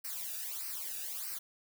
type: noise with flanger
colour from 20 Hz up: blue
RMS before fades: -40 dBFS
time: 0.04-1.39 s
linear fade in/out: 10 ms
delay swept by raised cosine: 0.28 to 0.96 ms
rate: 1.6 Hz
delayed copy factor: -0.85
effects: none